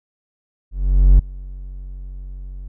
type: tone with ADSR envelope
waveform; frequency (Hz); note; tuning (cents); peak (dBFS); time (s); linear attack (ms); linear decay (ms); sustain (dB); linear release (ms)
triangle; 46.25; F#1; 0; -3; 0.71-2.68; 480; 5; -24; 3
effects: none